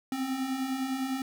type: beating tone pair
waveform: square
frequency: 255.3 / 265.2 Hz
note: C4 / C4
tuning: -42 / +23 cents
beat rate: 9.9 Hz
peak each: -38 / -31 dBFS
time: 0.12-1.22 s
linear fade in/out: 2 ms
effects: none